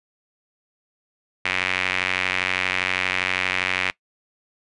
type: tone with band-pass filter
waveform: sawtooth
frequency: 92.5 Hz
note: F#2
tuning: in tune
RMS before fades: -24 dBFS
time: 1.45-3.91 s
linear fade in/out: 5 ms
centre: 2300 Hz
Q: 3.1
effects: noise-tail reverb RT60 0.1 s tail -21 dB re dry + resampled to 24000 Hz